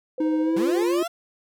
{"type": "tone with tremolo", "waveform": "sine", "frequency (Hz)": 510, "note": "C5", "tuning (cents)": -44, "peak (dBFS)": -26, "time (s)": [0.18, 0.83], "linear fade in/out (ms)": 2, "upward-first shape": "triangle", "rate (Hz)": 14, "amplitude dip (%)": 80}
{"type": "tone with pitch glide", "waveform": "triangle", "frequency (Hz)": [312.6, 348.9], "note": ["D#4", "F4"], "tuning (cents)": [8, -2], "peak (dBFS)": -18, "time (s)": [0.2, 1.03], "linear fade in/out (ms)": 5, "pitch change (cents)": 190, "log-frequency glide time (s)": [0.42, 0.71]}
{"type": "linear sweep", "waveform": "30% pulse", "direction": "up", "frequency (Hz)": [170, 700], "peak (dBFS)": -24, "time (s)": [0.56, 1.08], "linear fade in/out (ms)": 10}
{"effects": []}